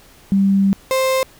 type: tone pair in turn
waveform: sine / 35% pulse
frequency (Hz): 196 / 524.7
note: G3 / C5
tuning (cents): 0 / +5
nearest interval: octave + perfect fourth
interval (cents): 1705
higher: second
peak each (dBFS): -11 / -13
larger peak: first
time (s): 0.32-0.73 / 0.91-1.23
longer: first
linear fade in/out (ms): 0
effects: pink hiss -47 dBFS RMS until 1.39 s